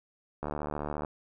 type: click train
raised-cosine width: 1 ms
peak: -20 dBFS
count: 47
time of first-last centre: 0.43-1.048 s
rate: 74.4 Hz
effects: none